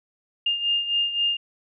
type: beating tone pair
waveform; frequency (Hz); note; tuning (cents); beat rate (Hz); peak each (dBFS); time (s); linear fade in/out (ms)
sine; 2816 / 2819.8; F7 / F7; +14 / +16; 3.8; -22 / -28; 0.46-1.37; 5
effects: none